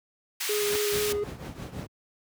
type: high-pass noise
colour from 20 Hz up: pink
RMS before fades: -31 dBFS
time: 0.4-1.13 s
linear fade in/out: 10 ms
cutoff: 2000 Hz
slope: 12 dB/octave
type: noise with exponential growth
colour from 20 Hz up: pink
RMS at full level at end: -32 dBFS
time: 0.44-0.76 s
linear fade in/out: 2 ms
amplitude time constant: 69 ms
type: tone with vibrato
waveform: triangle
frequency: 415.3 Hz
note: G#4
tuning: in tune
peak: -24 dBFS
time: 0.49-1.24 s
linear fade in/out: 5 ms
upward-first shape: square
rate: 4.1 Hz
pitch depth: 13 cents each way
type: noise with tremolo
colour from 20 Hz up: brown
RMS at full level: -30 dBFS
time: 0.92-1.87 s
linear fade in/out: 10 ms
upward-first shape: triangle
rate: 6 Hz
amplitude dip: 75%
effects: high-pass 100 Hz 12 dB/octave